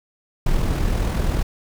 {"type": "noise with amplitude modulation", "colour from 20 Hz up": "brown", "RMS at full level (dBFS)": -18, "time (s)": [0.46, 1.43], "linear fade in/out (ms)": 5, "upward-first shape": "sine", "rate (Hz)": 41, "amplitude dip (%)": 40, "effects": []}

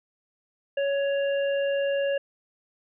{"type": "harmonic tone", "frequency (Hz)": 558, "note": "C#5", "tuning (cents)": 11, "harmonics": [1, 3, 5], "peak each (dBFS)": [-23, -35, -37], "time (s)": [0.77, 2.18], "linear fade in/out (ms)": 5, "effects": []}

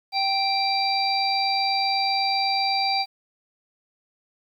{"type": "harmonic tone", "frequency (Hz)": 784, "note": "G5", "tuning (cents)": 0, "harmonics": [1, 3, 5, 6], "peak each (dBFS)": [-23, -29, -33, -25], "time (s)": [0.12, 3.06], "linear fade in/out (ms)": 50, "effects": ["9-bit"]}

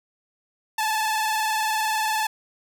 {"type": "tone with vibrato", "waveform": "sawtooth", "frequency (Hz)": 871, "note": "A5", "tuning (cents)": -18, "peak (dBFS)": -18, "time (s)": [0.78, 2.27], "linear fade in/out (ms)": 5, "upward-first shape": "square", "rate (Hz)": 20, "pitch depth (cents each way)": 35, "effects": []}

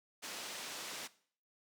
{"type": "band-pass noise", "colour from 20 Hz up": "white", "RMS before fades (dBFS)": -45, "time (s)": [0.22, 1.08], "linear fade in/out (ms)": 20, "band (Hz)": [210, 6300], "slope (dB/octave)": 12, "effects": ["noise-tail reverb RT60 0.5 s tail -18 dB re dry"]}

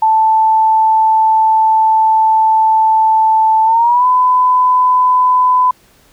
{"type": "tone with pitch glide", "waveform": "sine", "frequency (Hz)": [880, 1005], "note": ["A5", "B5"], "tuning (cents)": [0, 30], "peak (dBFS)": -7, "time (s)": [0.02, 5.71], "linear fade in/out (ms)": 5, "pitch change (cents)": 230, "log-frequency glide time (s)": [3.64, 4.06], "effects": ["pink hiss -49 dBFS RMS until 6.12 s"]}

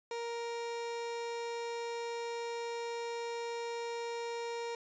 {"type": "tone", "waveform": "30% pulse", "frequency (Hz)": 468.2, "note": "A#4", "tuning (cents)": 8, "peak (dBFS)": -34, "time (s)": [0.11, 4.75], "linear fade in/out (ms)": 2, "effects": ["resampled to 16000 Hz"]}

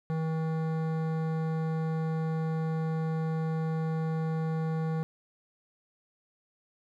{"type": "tone with hard clipping", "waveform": "sine", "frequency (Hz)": 160.1, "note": "D#3", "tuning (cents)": 50, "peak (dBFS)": -30, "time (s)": [0.1, 5.03], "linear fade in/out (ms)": 0, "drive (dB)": 15, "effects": []}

